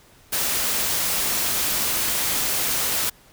white noise, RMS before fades -23 dBFS, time 0.32-3.1 s, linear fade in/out 10 ms, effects pink hiss -53 dBFS RMS until 3.32 s

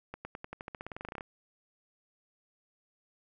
accelerating click train, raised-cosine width 0.5 ms, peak -25 dBFS, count 19, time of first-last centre 0.14-1.208 s, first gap 110 ms, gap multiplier 0.92, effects none

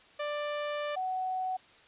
sawtooth / sine tone pair in turn, 590 / 746.4 Hz, D5 / F#5, +8 / +15 cents, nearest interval major third, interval 407 cents, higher second, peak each -28 / -30 dBFS, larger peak first, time 0.19-0.96 / 0.96-1.57 s, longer first, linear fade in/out 10 ms, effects white hiss -58 dBFS RMS until 1.87 s + resampled to 8000 Hz

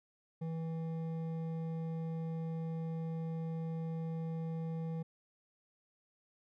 sine tone with hard clipping, 163 Hz, E3, 19 cents flat, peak -38 dBFS, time 0.41-5.03 s, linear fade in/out 10 ms, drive 9 dB, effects none

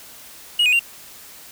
triangle tone with pitch steps, 2890 / 2487 / 2770 Hz, F#7 / D#7 / F7, -41 / -1 / -15 cents, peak -12 dBFS, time 0.59-0.794 s, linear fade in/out 5 ms, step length 68 ms, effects white hiss -42 dBFS RMS until 1.51 s

